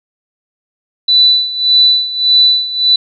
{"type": "tone with tremolo", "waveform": "sine", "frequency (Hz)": 3980, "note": "B7", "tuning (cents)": 13, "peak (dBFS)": -4, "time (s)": [1.08, 2.96], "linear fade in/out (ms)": 5, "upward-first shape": "sine", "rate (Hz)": 1.7, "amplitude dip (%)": 80, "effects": []}